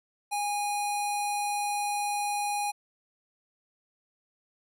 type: tone with low-pass filter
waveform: square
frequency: 822 Hz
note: G#5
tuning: 18 cents flat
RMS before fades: -30 dBFS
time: 0.31-2.72 s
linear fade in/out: 20 ms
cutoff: 11000 Hz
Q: 2.8
effects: none